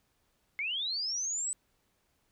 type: linear sweep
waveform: sine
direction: up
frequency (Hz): 2114 to 8100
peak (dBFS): -31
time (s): 0.59-1.53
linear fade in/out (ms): 0
effects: pink hiss -74 dBFS RMS until 2.31 s